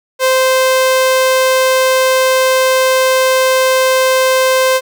sawtooth tone, 520 Hz, C5, 11 cents flat, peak -5 dBFS, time 0.19-4.81 s, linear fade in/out 50 ms, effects none

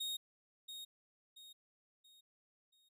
40% pulse tone with echo, 3729 Hz, A#7, in tune, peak -37 dBFS, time 0-0.17 s, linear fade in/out 10 ms, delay 680 ms, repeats 4, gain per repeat -8 dB, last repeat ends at 2.89 s, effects none

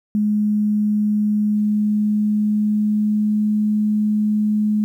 sine tone with pitch glide, 210 to 211.7 Hz, G#3 to G#3, +19 to +33 cents, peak -15 dBFS, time 0.15-4.84 s, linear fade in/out 0 ms, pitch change +14 cents, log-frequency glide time 1.52-3.54 s, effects 9-bit

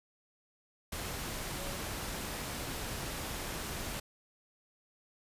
sine tone in noise, 558 Hz, C#5, 11 cents sharp, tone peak -47 dBFS, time 1.56-1.77 s, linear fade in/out 5 ms, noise pink, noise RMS -39 dBFS, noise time 0.92-4 s, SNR -11 dB, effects resampled to 32000 Hz

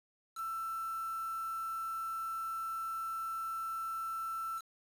sine tone with quantisation, 1334 Hz, E6, 20 cents sharp, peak -36 dBFS, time 0.35-4.62 s, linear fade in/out 50 ms, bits 8, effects resampled to 32000 Hz

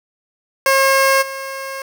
15% pulse tone with level steps, 539 Hz, C#5, 49 cents flat, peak -5 / -19 dBFS, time 0.66-1.82 s, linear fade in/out 2 ms, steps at 1.21 s, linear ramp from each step 20 ms, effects none

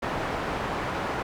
white low-pass noise, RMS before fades -30 dBFS, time 0.02-1.23 s, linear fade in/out 10 ms, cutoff 1200 Hz, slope 12 dB/octave, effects none

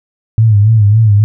sine tone with vibrato, 107.2 Hz, A2, 45 cents flat, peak -4 dBFS, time 0.38-1.24 s, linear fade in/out 0 ms, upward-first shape sine, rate 3.6 Hz, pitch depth 97 cents each way, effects none

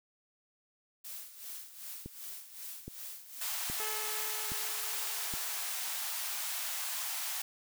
blue noise with tremolo, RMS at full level -43 dBFS, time 1.04-5.24 s, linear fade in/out 10 ms, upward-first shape sine, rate 2.6 Hz, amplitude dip 70%
click train, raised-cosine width 3 ms, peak -29 dBFS, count 5, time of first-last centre 2.06-5.339 s, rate 1.22 Hz
white high-pass noise, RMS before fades -37 dBFS, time 3.41-7.42 s, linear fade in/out 5 ms, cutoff 650 Hz, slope 48 dB/octave
10% pulse tone with exponential decay, 430.6 Hz, A4, 37 cents flat, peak -30 dBFS, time 3.8-7.07 s, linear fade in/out 0 ms, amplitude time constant 710 ms
effects none

